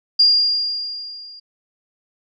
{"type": "tone with level ramp", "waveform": "sine", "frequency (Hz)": 4811, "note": "D8", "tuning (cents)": 41, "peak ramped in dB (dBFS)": [-8, -37], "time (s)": [0.19, 1.4], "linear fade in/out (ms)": 10, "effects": []}